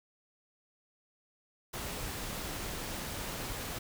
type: noise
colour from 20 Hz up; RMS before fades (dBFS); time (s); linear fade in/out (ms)
pink; -39; 1.73-3.79; 10
effects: none